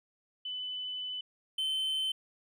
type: tone pair in turn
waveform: sine / triangle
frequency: 3004 / 3074 Hz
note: F#7 / G7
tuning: +26 / -35 cents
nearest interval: unison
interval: 39 cents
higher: second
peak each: -35 / -28 dBFS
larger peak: second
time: 0.45-1.21 / 1.58-2.12 s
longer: first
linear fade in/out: 5 ms
effects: none